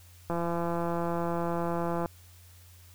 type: click train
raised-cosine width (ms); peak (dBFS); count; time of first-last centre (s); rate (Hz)
1; -18; 300; 0.3-2.059; 170
effects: added 88 Hz sine -52 dBFS peak until 2.94 s + white hiss -58 dBFS RMS until 2.94 s